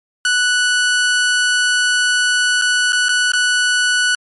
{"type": "tone with dropouts", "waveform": "sawtooth", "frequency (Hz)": 1480, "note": "F#6", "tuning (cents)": 0, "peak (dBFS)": -9, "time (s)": [0.25, 4.15], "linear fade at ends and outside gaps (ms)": 2, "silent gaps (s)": [[2.615, 2.62], [2.923, 2.929], [3.085, 3.091], [3.319, 3.334]], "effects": ["MP3 48 kbps"]}